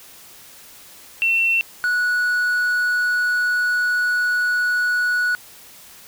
sine / triangle tone pair in turn, 2703 / 1468.7 Hz, E7 / F#6, +43 / -13 cents, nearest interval major seventh, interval 1056 cents, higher first, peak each -15 dBFS, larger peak neither, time 1.22-1.61 / 1.84-5.35 s, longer second, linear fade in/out 0 ms, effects white hiss -44 dBFS RMS until 6.07 s

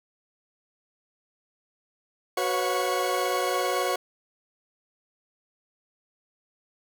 40% pulse tone cluster, 371.3 / 492.1 / 550 / 719 / 1109 Hz, F#4 / B4 / C#5 / F#5 / C#6, +6 / -6 / -14 / -50 / 0 cents, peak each -30 dBFS, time 2.37-3.96 s, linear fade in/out 5 ms, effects none

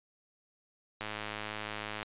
click train, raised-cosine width 0.3 ms, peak -21 dBFS, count 109, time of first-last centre 1.01-2.029 s, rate 106 Hz, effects resampled to 8000 Hz

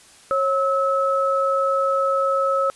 sine tone pair together, 545 / 1296.2 Hz, C#5 / E6, -29 / -30 cents, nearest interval octave + minor third, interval 1499 cents, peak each -20 dBFS, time 0.31-2.7 s, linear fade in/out 0 ms, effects white hiss -49 dBFS RMS until 2.75 s + resampled to 24000 Hz

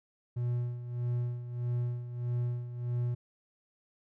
triangle tone with tremolo, 121.3 Hz, B2, 31 cents flat, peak -26 dBFS, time 0.36-3.15 s, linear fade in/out 10 ms, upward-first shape sine, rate 1.6 Hz, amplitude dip 70%, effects none

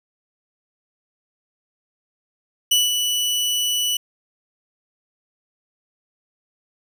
sawtooth tone with ADSR envelope, 2960 Hz, F#7, in tune, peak -10 dBFS, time 2.71-3.97 s, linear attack 8 ms, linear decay 180 ms, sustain -6 dB, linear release 4 ms, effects none

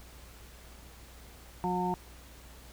harmonic tone, 180 Hz, F#3, 47 cents flat, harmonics 1 / 2 / 4 / 5, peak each -33 / -35 / -36 / -32 dBFS, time 1.64-1.94 s, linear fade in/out 0 ms, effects added 60 Hz sine -51 dBFS peak until 2.72 s + pink hiss -54 dBFS RMS until 2.72 s

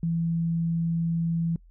sine tone, 166.5 Hz, E3, 18 cents sharp, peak -23 dBFS, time 0.03-1.56 s, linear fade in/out 2 ms, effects noise-tail reverb RT60 0.1 s tail -25 dB re dry + added 42 Hz sine -50 dBFS peak until 1.7 s

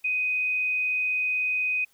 sine tone with frequency modulation, 2502 Hz, D#7, 9 cents sharp, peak -23 dBFS, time 0.04-1.85 s, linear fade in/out 10 ms, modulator 45.5 Hz, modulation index 0.34, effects white hiss -64 dBFS RMS until 1.93 s

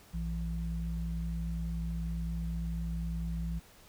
sine tone pair together, 58.96 / 167.3 Hz, A#1 / E3, +20 / +26 cents, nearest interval octave + tritone, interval 1806 cents, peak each -34 / -36 dBFS, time 0.13-3.6 s, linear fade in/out 20 ms, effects pink hiss -58 dBFS RMS until 3.88 s

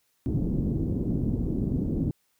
white low-pass noise, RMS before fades -27 dBFS, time 0.26-2.11 s, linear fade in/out 0 ms, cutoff 290 Hz, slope 24 dB/octave, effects white hiss -71 dBFS RMS until 2.39 s

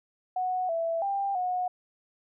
sine tone with pitch steps, 737 / 663 / 793 / 728 Hz, F#5 / E5 / G5 / F#5, -7 / +10 / +20 / -28 cents, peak -26 dBFS, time 0.36-1.68 s, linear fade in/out 5 ms, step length 330 ms, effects none

